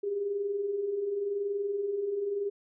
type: tone pair together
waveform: sine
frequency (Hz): 383.7 / 404.6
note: G4 / G#4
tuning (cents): -37 / -45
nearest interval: minor second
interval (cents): 92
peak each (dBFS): -39 / -29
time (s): 0.03-2.5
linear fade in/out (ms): 10
effects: none